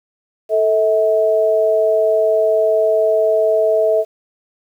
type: tone pair together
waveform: sine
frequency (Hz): 440 / 644.3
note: A4 / E5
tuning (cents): 0 / -40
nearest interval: perfect fifth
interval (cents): 660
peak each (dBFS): -16 / -13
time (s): 0.49-4.05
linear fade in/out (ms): 50
effects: 8-bit